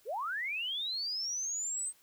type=linear sweep; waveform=sine; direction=up; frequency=370 to 8372 Hz; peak=-33 dBFS; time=0.05-1.93 s; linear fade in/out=50 ms; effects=white hiss -65 dBFS RMS until 2.02 s